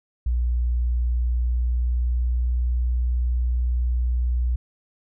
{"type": "tone with pitch glide", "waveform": "sine", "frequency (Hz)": [60.2, 60.9], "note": ["B1", "B1"], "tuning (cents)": [-44, -24], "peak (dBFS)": -19, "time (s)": [0.26, 4.56], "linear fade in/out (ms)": 5, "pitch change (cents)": 20, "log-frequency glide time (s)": [1, 2.6], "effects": []}